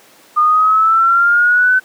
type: exponential sweep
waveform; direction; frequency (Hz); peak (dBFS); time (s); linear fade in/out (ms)
sine; up; 1212 to 1521; -8; 0.36-1.8; 20
effects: pink hiss -45 dBFS RMS until 1.84 s + high-pass 300 Hz 12 dB/octave